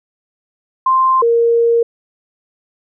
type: tone pair in turn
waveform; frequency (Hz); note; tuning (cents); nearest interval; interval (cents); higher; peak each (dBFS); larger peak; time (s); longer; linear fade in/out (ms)
sine; 1046.5 / 466.2; C6 / A#4; 0 / 0; octave + major second; 1400; first; -9; neither; 0.86-1.22 / 1.22-1.83; second; 5
effects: none